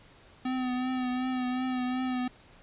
square tone with vibrato, 253.9 Hz, B3, 48 cents sharp, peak -29 dBFS, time 0.45-2.28 s, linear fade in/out 5 ms, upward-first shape triangle, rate 2.7 Hz, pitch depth 34 cents each way, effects pink hiss -56 dBFS RMS until 2.62 s + resampled to 8000 Hz

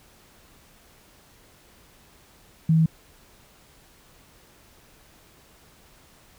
sine tone, 161 Hz, E3, 41 cents flat, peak -15 dBFS, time 2.69-2.86 s, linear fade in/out 5 ms, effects pink hiss -55 dBFS RMS until 6.38 s

